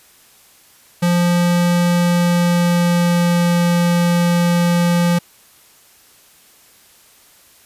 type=tone with pitch glide; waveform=square; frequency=174.61 to 173.4 Hz; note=F3 to F3; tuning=0 to -12 cents; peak=-13 dBFS; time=1.02-5.19 s; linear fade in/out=10 ms; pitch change=-12 cents; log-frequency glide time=1.9-3.54 s; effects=white hiss -49 dBFS RMS until 7.65 s + resampled to 32000 Hz